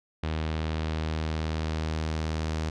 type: tone with low-pass filter sweep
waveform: sawtooth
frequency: 78.8 Hz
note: D#2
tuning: 23 cents sharp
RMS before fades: -30 dBFS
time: 0.23-2.7 s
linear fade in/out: 5 ms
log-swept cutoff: 3700 to 5900 Hz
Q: 1.3
effects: none